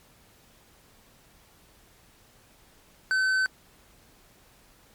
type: tone with tanh clipping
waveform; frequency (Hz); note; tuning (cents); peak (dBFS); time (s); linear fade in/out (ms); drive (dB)
sine; 1527; G6; -46; -23; 3.11-3.46; 0; 9
effects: pink hiss -58 dBFS RMS until 4.94 s + MP3 96 kbps